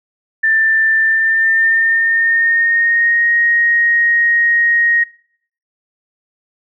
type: tone with pitch glide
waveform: sine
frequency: 1778 to 1874 Hz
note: A6 to A#6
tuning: +18 to +9 cents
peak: -10 dBFS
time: 0.43-5.04 s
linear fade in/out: 10 ms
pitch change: +91 cents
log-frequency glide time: 0.96-3.31 s
effects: noise-tail reverb RT60 0.6 s tail -22 dB re dry